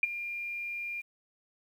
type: tone with ADSR envelope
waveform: sine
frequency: 2400 Hz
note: D7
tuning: 37 cents sharp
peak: -19 dBFS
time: 0.03-1.02 s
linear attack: 3 ms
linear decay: 21 ms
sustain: -15 dB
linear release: 20 ms
effects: 10-bit